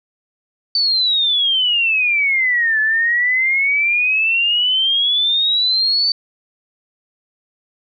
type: exponential two-way sweep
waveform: sine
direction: down then up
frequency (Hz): 4576 to 1724 to 4576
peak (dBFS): -13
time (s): 0.75-6.12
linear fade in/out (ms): 2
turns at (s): 2.8
effects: none